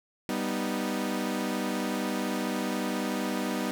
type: chord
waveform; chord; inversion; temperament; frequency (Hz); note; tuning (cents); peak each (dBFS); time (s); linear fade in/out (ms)
sawtooth; G augmented; none; equal; 196 / 246.9 / 311.1; G3 / B3 / D#4; 0 / 0 / 0; -29 / -28 / -30; 0.29-3.71; 0
effects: none